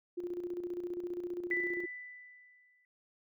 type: tone with tremolo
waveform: sine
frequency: 351.9 Hz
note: F4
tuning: 13 cents sharp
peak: -34 dBFS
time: 0.17-1.86 s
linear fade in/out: 10 ms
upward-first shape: square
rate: 15 Hz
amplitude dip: 55%
type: tone with exponential decay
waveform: sine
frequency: 1988 Hz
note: B6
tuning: 11 cents sharp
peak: -29 dBFS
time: 1.51-2.85 s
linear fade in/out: 1 ms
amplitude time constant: 290 ms
effects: none